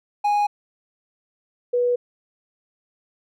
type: tone pair in turn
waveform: triangle / sine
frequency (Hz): 826 / 488.3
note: G#5 / B4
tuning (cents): -10 / -20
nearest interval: major sixth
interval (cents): 910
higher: first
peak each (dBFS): -15 / -17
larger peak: first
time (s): 0.24-0.47 / 1.73-1.96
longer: neither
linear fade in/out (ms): 10
effects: none